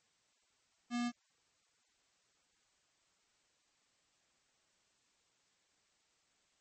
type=tone with notch filter; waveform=square; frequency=240.4 Hz; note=B3; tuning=46 cents flat; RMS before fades=-36 dBFS; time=0.9-1.12 s; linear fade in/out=50 ms; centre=480 Hz; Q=1; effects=white hiss -75 dBFS RMS until 6.6 s + MP3 32 kbps